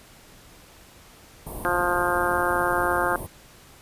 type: band-stop noise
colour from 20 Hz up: pink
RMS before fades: -35 dBFS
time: 1.46-3.27 s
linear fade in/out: 10 ms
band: 1100 to 8800 Hz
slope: 96 dB/octave
type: clicks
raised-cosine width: 5 ms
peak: -31 dBFS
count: 12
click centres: 1.519 / 1.69 / 1.743 / 2.131 / 2.205 / 2.337 / 2.371 / 2.505 / 2.559 / 2.644 / 2.726 / 2.803 s
type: harmonic tone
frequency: 176.5 Hz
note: F3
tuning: 19 cents sharp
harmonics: 2 / 3 / 4 / 5 / 6 / 7 / 8 / 9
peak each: -29 / -29 / -29 / -29 / -29 / -29 / -29 / -29 dBFS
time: 1.65-3.16 s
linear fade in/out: 0 ms
effects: pink hiss -50 dBFS RMS until 3.81 s + resampled to 32000 Hz